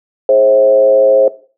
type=tone with frequency modulation; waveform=sine; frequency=533 Hz; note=C5; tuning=32 cents sharp; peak=-5 dBFS; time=0.29-1.28 s; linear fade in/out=2 ms; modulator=115 Hz; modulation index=0.63; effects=noise-tail reverb RT60 0.4 s tail -17 dB re dry